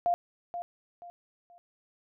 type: tone with echo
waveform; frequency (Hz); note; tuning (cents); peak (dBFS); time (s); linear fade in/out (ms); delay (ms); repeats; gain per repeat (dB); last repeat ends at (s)
sine; 698.5; F5; 0; -23; 0.06-0.14; 0; 480; 3; -10; 1.58
effects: none